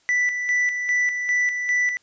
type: tone with tremolo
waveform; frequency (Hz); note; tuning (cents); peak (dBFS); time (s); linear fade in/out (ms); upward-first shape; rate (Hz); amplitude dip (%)
triangle; 1975.5; B6; 0; -16; 0.09-1.97; 0; square; 2.5; 50
effects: white hiss -61 dBFS RMS until 2.02 s + resampled to 16000 Hz